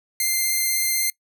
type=tone with vibrato; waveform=5% pulse; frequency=2093 Hz; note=C7; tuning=in tune; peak=-10 dBFS; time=0.2-1.1 s; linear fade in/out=2 ms; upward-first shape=sine; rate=16 Hz; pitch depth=12 cents each way; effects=noise-tail reverb RT60 0.1 s tail -23 dB re dry